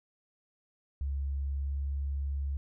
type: tone with pitch glide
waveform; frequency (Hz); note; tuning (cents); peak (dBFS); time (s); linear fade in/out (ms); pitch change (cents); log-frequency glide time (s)
sine; 69.3 to 69.74; C#2 to C#2; 0 to +11; -30; 1.01-2.57; 0; +11; 1.58-1.74
effects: none